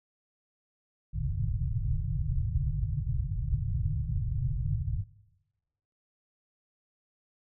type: low-pass noise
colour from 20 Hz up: white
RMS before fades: -30 dBFS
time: 1.13-5.04 s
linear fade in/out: 20 ms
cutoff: 150 Hz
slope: 96 dB/octave
effects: noise-tail reverb RT60 1.0 s tail -19 dB re dry